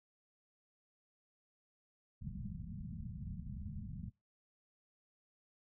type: low-pass noise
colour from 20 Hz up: white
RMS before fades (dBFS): -45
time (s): 2.21-4.1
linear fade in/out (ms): 10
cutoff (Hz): 220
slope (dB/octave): 96
effects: noise-tail reverb RT60 0.2 s tail -20 dB re dry